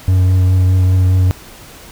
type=tone with vibrato; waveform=triangle; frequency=92.5 Hz; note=F#2; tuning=in tune; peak=-6 dBFS; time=0.08-1.31 s; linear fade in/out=0 ms; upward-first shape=triangle; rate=4.9 Hz; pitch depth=17 cents each way; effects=pink hiss -37 dBFS RMS until 1.91 s